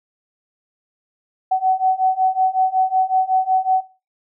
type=beating tone pair; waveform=sine; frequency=750 / 755.4 Hz; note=F#5 / F#5; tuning=+23 / +36 cents; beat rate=5.4 Hz; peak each=-18 dBFS; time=1.51-3.81 s; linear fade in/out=10 ms; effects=noise-tail reverb RT60 0.3 s tail -17 dB re dry